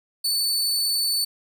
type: tone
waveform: sawtooth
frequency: 4489 Hz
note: C#8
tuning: 21 cents sharp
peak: -18 dBFS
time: 0.24-1.25 s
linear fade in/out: 10 ms
effects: none